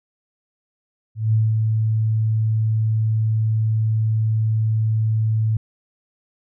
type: tone with ADSR envelope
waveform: sine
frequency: 110 Hz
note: A2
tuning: in tune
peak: -13 dBFS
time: 1.15-5.57 s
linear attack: 180 ms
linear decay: 200 ms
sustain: -3 dB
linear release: 4 ms
effects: none